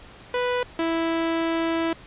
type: tone pair in turn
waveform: sawtooth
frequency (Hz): 493.9 / 329.6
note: B4 / E4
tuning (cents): 0 / 0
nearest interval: perfect fifth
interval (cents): 700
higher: first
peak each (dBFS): -18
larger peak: neither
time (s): 0.34-0.63 / 0.79-1.93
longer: second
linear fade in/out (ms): 2
effects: pink hiss -46 dBFS RMS until 2.06 s + resampled to 8000 Hz